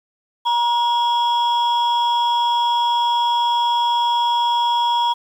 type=tone pair together; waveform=sine; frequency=950 / 3334 Hz; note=A#5 / G#7; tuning=+33 / +6 cents; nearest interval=octave + minor seventh; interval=2173 cents; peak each=-14 / -21 dBFS; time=0.45-5.14 s; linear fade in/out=20 ms; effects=tanh soft clip ceiling -12 dBFS + 8-bit